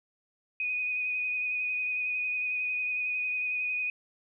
sine tone with vibrato, 2489 Hz, D#7, in tune, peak -28 dBFS, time 0.6-3.9 s, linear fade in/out 2 ms, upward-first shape triangle, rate 11 Hz, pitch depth 24 cents each way, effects none

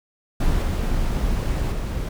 brown noise with level steps, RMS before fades -20 / -22 / -25 dBFS, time 0.4-2.09 s, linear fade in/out 5 ms, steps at 0.62 / 1.72 s, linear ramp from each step 2 ms, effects none

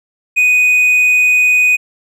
triangle tone, 2489 Hz, D#7, in tune, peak -6 dBFS, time 0.36-1.77 s, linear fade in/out 20 ms, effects none

